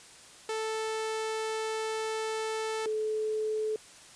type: tone pair in turn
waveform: sawtooth / sine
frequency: 440 / 432.4 Hz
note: A4 / A4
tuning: 0 / -30 cents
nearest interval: unison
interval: 30 cents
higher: first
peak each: -27 / -28 dBFS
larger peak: first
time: 0.49-2.86 / 2.86-3.76 s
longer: first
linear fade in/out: 2 ms
effects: white hiss -52 dBFS RMS until 4.15 s + resampled to 22050 Hz